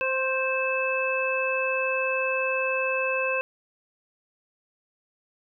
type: harmonic tone with a mistuned harmonic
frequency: 523.3 Hz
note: C5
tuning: in tune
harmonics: 1 / 2 / 3 / 5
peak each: -27 / -32 / -32 / -27 dBFS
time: 0.01-3.41 s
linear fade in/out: 0 ms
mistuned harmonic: 2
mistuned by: +16 cents
effects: none